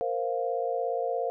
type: chord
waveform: sine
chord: Bb suspended second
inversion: none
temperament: equal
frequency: 466.2 / 523.3 / 698.5 Hz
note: Bb4 / C5 / F5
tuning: 0 / 0 / 0 cents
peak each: -31 dBFS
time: 0.01-1.3 s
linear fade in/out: 0 ms
effects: none